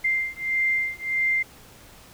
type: beating tone pair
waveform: sine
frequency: 2093 / 2094.6 Hz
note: C7 / C7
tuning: 0 / +1 cents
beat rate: 1.6 Hz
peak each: -25 dBFS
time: 0.04-1.43 s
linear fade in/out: 10 ms
effects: pink hiss -49 dBFS RMS until 2.13 s